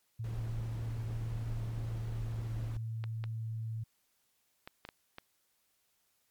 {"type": "tone with pitch glide", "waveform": "sine", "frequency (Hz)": [113.5, 112], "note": ["A#2", "A2"], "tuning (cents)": [-46, 31], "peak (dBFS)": -35, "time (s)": [0.19, 3.84], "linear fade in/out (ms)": 10, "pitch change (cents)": -23, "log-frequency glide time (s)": [1.42, 3.51]}
{"type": "noise", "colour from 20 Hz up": "brown", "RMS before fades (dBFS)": -43, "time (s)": [0.24, 2.77], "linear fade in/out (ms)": 2}
{"type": "clicks", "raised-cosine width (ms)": 0.3, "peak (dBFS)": -28, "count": 6, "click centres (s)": [3.04, 3.24, 4.675, 4.851, 4.889, 5.184]}
{"effects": ["white hiss -75 dBFS RMS until 6.3 s", "MP3 96 kbps"]}